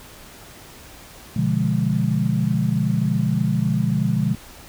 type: chord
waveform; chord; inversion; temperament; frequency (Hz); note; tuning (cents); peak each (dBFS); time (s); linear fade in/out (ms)
sine; B diminished seventh; none; equal; 123.47 / 146.83 / 174.61 / 207.7; B2 / D3 / F3 / Ab3; 0 / 0 / 0 / 0; -23; 1.36-4.35; 5
effects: pink hiss -43 dBFS RMS until 4.68 s